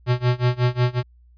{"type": "tone with tremolo", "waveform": "square", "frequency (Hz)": 123.47, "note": "B2", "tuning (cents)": 0, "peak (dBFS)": -15, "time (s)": [0.06, 1.03], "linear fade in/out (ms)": 50, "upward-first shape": "sine", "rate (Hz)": 5.5, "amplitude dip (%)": 95, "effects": ["added 60 Hz sine -49 dBFS peak until 1.37 s", "resampled to 11025 Hz"]}